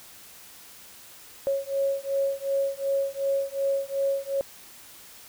sine beating tone pair, 549 / 551.7 Hz, C#5 / C#5, -17 / -8 cents, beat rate 2.7 Hz, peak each -27 dBFS, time 1.47-4.41 s, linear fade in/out 0 ms, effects white hiss -48 dBFS RMS until 5.28 s

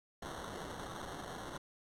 white noise with sample-and-hold, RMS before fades -45 dBFS, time 0.22-1.58 s, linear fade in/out 5 ms, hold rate 2450 Hz, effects low-pass 11000 Hz 12 dB/octave

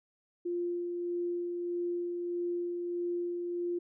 sine tone with tremolo, 349.2 Hz, F4, in tune, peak -30 dBFS, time 0.45-3.79 s, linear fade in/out 10 ms, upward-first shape sine, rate 1.6 Hz, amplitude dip 30%, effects none

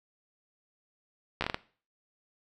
slowing click train, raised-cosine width 0.3 ms, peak -13 dBFS, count 6, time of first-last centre 1.41-1.544 s, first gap 13 ms, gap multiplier 1.37, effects noise-tail reverb RT60 0.4 s tail -18 dB re dry

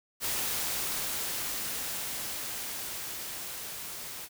white noise with level ramp, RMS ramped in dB -31 to -41 dBFS, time 0.2-4.29 s, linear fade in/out 50 ms, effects none

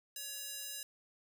square tone with high-pass filter, 562 Hz, C#5, 24 cents sharp, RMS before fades -44 dBFS, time 0.16-0.83 s, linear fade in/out 2 ms, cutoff 4700 Hz, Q 0.6, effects 11-bit

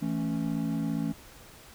triangle chord, A major, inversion second, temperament equal, 164.81 / 220 / 277.2 Hz, E3 / A3 / C#4, 0 / 0 / 0 cents, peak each -30 dBFS, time 0.01-1.13 s, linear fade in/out 20 ms, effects pink hiss -51 dBFS RMS until 1.74 s

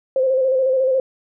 sine tone with vibrato, 523.3 Hz, C5, in tune, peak -14 dBFS, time 0.16-1 s, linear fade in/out 2 ms, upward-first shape square, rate 14 Hz, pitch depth 34 cents each way, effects none

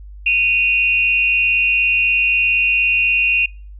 sine tone pair together, 2489 / 2752 Hz, D#7 / F7, 0 / -26 cents, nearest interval major second, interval 174 cents, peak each -15 dBFS, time 0.26-3.46 s, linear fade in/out 5 ms, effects noise-tail reverb RT60 0.4 s tail -26 dB re dry + added 50 Hz sine -33 dBFS peak until 3.79 s

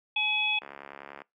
harmonic tone, 847 Hz, G#5, 34 cents sharp, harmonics 1 / 3 / 4, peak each -36 / -26 / -30 dBFS, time 0.16-0.59 s, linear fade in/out 5 ms
click train, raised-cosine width 0.5 ms, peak -26 dBFS, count 43, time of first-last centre 0.62-1.218 s, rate 70.2 Hz
effects noise-tail reverb RT60 0.2 s tail -24 dB re dry + high-pass 300 Hz 12 dB/octave

